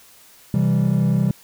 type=chord; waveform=triangle; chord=C major; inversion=none; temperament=equal; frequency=130.81 / 164.81 / 196 Hz; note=C3 / E3 / G3; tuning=0 / 0 / 0 cents; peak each=-17 dBFS; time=0.54-1.31 s; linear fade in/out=2 ms; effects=tanh soft clip ceiling -8 dBFS + white hiss -49 dBFS RMS until 1.43 s